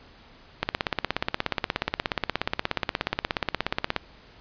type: click train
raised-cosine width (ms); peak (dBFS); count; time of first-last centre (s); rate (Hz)
0.3; -7; 57; 0.63-3.963; 16.8
effects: pink hiss -52 dBFS RMS until 4.4 s + resampled to 11025 Hz